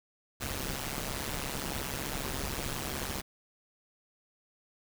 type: noise with amplitude modulation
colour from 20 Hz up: pink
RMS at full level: -32 dBFS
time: 0.4-3.22 s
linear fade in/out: 20 ms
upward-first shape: sine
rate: 138 Hz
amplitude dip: 90%
effects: none